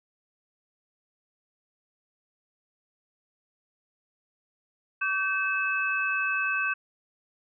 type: tone cluster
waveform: sine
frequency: 1146 / 1545 / 2598 Hz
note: D6 / G6 / E7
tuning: -43 / -26 / -26 cents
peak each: -33 / -27 / -29 dBFS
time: 5.01-6.74 s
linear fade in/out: 10 ms
effects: none